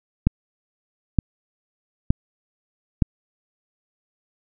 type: click train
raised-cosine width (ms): 5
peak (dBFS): -3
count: 4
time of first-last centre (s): 0.27-3.022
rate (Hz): 1.09
effects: none